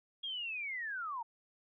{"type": "linear sweep", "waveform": "sine", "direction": "down", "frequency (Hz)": [3300, 880], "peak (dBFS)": -37, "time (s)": [0.23, 1.23], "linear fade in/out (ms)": 10, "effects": []}